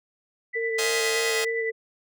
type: tone with tremolo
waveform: sine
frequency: 1986 Hz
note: B6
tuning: 9 cents sharp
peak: -26 dBFS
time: 0.53-1.71 s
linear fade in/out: 20 ms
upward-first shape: sine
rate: 9.7 Hz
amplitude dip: 50%
type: tone with vibrato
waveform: sine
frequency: 452.8 Hz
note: A4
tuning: 50 cents sharp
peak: -26 dBFS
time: 0.55-1.72 s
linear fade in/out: 20 ms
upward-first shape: square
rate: 3.3 Hz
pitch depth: 16 cents each way
type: chord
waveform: 5% pulse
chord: F minor seventh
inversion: second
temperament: just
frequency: 523.8 / 628.6 / 698.5 / 838.1 Hz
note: C5 / Eb5 / F5 / Ab5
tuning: +2 / +18 / 0 / +16 cents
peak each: -23 / -19 / -22 / -20 dBFS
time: 0.78-1.45 s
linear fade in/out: 10 ms
effects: none